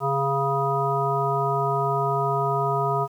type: harmonic tone with a mistuned harmonic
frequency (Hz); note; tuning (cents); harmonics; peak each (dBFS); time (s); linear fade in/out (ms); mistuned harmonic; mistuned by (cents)
138.59; C#3; 0; 1 / 3 / 5 / 7 / 9; -27 / -27 / -27 / -27 / -27; 0-3.08; 50; 3; -20
effects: 9-bit